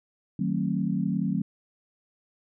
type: chord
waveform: sine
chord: D# diminished seventh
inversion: none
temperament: just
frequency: 155.56 / 186.68 / 224 / 268.8 Hz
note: D#3 / F#3 / A3 / C4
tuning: 0 / +16 / +31 / +47 cents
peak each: -31 / -27 / -30 / -32 dBFS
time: 0.39-1.42 s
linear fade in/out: 5 ms
effects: none